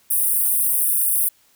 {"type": "high-pass noise", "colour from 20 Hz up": "pink", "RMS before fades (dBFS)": -19, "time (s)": [0.1, 1.29], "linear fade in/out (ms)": 10, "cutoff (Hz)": 9000, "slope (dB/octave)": 96, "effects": ["white hiss -58 dBFS RMS until 1.55 s"]}